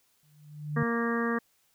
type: tone with exponential growth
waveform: sine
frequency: 149.3 Hz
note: D3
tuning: 29 cents sharp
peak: -24 dBFS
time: 0.23-0.83 s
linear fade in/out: 2 ms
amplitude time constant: 130 ms
type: harmonic tone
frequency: 233.1 Hz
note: A#3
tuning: in tune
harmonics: 1 / 2 / 3 / 4 / 5 / 6 / 7 / 8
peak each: -29 / -32 / -43 / -42 / -34 / -44 / -36 / -37 dBFS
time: 0.76-1.39 s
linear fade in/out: 10 ms
effects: white hiss -69 dBFS RMS until 1.74 s